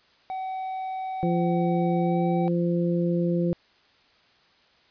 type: tone with pitch glide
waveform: triangle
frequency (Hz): 756 to 765.7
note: F#5 to G5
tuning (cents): +37 to -41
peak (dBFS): -27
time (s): 0.3-2.48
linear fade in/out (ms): 0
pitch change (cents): +22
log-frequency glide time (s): 2.01-2.19
type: harmonic tone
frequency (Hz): 172.6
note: F3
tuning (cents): -20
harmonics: 1 / 2 / 3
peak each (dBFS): -23 / -27 / -30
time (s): 1.23-3.53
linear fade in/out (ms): 0
effects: white hiss -60 dBFS RMS until 4.9 s + resampled to 11025 Hz